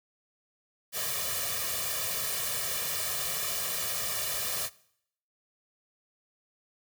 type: noise with comb filter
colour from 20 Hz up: white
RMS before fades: -32 dBFS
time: 0.92-4.7 s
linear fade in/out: 50 ms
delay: 1.7 ms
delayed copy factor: +0.9
effects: noise-tail reverb RT60 0.7 s tail -21 dB re dry + high-pass 60 Hz 12 dB/octave